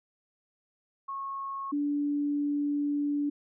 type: tone pair in turn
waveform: sine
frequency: 1094 / 289.8 Hz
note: C#6 / D4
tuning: -23 / -23 cents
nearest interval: octave + major seventh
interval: 2300 cents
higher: first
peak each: -33 / -26 dBFS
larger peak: second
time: 1.08-1.72 / 1.72-3.3 s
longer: second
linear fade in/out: 10 ms
effects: none